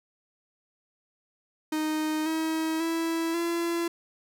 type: tone with pitch steps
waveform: 45% pulse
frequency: 310 / 319.5 / 329.2 / 339.2 Hz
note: D#4 / D#4 / E4 / E4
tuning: -6 / +46 / -2 / +50 cents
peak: -26 dBFS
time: 1.72-3.88 s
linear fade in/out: 5 ms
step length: 540 ms
effects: none